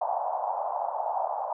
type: band-pass noise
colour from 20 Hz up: white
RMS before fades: -30 dBFS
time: 0.01-1.53 s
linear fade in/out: 5 ms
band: 650 to 900 Hz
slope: 48 dB/octave
effects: none